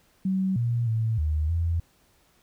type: tone with pitch steps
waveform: sine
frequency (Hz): 189.7 / 118.5 / 112 / 76.8 / 84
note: F#3 / A#2 / A2 / D#2 / E2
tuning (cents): +43 / +29 / +31 / -22 / +33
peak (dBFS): -22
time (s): 0.25-1.8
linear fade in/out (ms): 5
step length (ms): 310
effects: pink hiss -63 dBFS RMS until 2.42 s